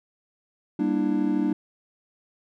triangle chord, E half-diminished seventh, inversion first, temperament just, 197.78 / 237.3 / 296.7 / 329.6 Hz, G3 / Bb3 / D4 / E4, +16 / +31 / +18 / 0 cents, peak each -26 / -26 / -22 / -28 dBFS, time 0.79-1.53 s, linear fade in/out 5 ms, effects none

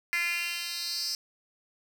10% pulse tone with high-pass filter sweep, 344.7 Hz, F4, 23 cents flat, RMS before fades -32 dBFS, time 0.13-1.15 s, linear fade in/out 0 ms, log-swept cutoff 2100 to 5200 Hz, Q 4.9, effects none

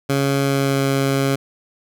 15% pulse tone with pitch glide, 138.59 to 136.92 Hz, C#3 to C#3, 0 to -21 cents, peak -10 dBFS, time 0.09-1.36 s, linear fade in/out 10 ms, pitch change -21 cents, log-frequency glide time 0.41-0.85 s, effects none

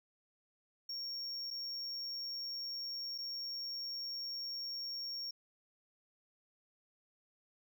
triangle tone with dropouts, 5530 Hz, F8, 18 cents flat, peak -38 dBFS, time 0.89-5.31 s, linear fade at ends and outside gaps 5 ms, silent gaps 1.505-1.509 / 3.18-3.184 s, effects none

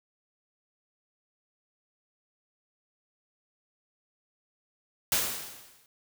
white noise with exponential decay, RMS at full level -24 dBFS, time 5.12-5.86 s, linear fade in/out 1 ms, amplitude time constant 160 ms, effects none

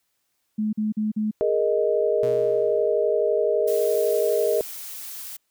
sine tone bursts, 214.1 Hz, A3, 47 cents flat, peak -21 dBFS, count 4, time 0.58-1.312 s, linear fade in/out 10 ms, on 150 ms, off 44 ms
sine chord, Ab suspended second, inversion none, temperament just, 415.3 / 467.2 / 623 Hz, Ab4 / Bb4 / Eb5, 0 / +4 / +2 cents, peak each -23 dBFS, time 1.41-4.61 s, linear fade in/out 0 ms
sawtooth tone with exponential decay, 125.3 Hz, B2, 25 cents sharp, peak -28 dBFS, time 2.23-3.15 s, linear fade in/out 2 ms, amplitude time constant 200 ms
blue noise, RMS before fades -36 dBFS, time 3.67-5.37 s, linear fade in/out 10 ms
effects white hiss -73 dBFS RMS until 5.5 s

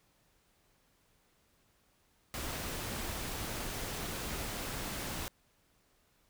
pink noise, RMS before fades -39 dBFS, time 2.34-5.28 s, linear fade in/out 0 ms, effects pink hiss -71 dBFS RMS until 6.29 s

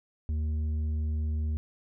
sine tone with tanh clipping, 77.1 Hz, D#2, 15 cents flat, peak -28 dBFS, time 0.29-1.57 s, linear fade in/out 0 ms, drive 6 dB, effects none

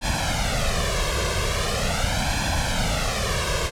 pink noise with flanger, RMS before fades -23 dBFS, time 0.01-3.71 s, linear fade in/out 50 ms, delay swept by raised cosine 1.2 to 1.88 ms, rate 0.41 Hz, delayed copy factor +0.85, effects low-pass 8000 Hz 12 dB/octave

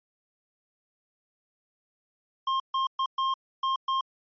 square tone bursts at uneven times, 1064 Hz, C6, 29 cents sharp, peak -25 dBFS, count 6, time 2.47-2.6 / 2.74-2.87 / 2.99-3.06 / 3.18-3.34 / 3.63-3.76 / 3.88-4.01 s, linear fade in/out 5 ms, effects resampled to 11025 Hz

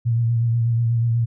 sine tone with vibrato, 116.54 Hz, A#2, in tune, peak -16 dBFS, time 0.05-1.26 s, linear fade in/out 20 ms, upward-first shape sine, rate 8.2 Hz, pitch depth 33 cents each way, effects none

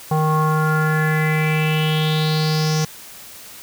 square tone with low-pass filter sweep, 155.56 Hz, D#3, in tune, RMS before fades -18 dBFS, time 0.11-2.85 s, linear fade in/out 5 ms, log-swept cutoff 910 to 6000 Hz, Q 5.5, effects white hiss -39 dBFS RMS until 3.62 s

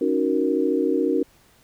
sine chord, D# minor seventh, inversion third, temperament equal, 277.2 / 311.1 / 370 / 466.2 Hz, C#4 / D#4 / F#4 / A#4, 0 / 0 / 0 / 0 cents, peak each -24 dBFS, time 0.01-1.23 s, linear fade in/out 5 ms, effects pink hiss -57 dBFS RMS until 1.63 s

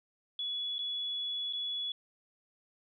sine tone with dropouts, 3397 Hz, G#7, 38 cents sharp, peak -33 dBFS, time 0.39-1.92 s, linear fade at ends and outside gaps 2 ms, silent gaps 0.783-0.79 / 1.527-1.533 s, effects none

